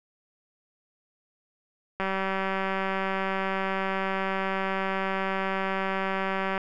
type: click train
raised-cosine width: 0.5 ms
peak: -14 dBFS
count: 880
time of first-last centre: 2-6.578 s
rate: 192 Hz
effects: none